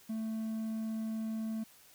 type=tone; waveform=triangle; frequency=221 Hz; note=A3; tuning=8 cents sharp; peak=-32 dBFS; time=0.09-1.64 s; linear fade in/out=10 ms; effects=white hiss -60 dBFS RMS until 1.94 s